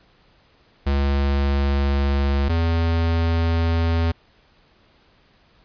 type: tone pair in turn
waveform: square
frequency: 69.8 / 83.01 Hz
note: C#2 / E2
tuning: +13 / +13 cents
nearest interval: minor third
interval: 300 cents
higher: second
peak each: -18 dBFS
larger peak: neither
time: 0.86-2.49 / 2.49-4.12 s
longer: neither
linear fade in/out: 10 ms
effects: pink hiss -57 dBFS RMS until 5.64 s + resampled to 11025 Hz